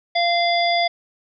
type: harmonic tone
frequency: 691 Hz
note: F5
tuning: 19 cents flat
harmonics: 1 / 3 / 5 / 7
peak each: -18 / -23 / -25 / -26 dBFS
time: 0.15-0.88 s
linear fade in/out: 10 ms
effects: none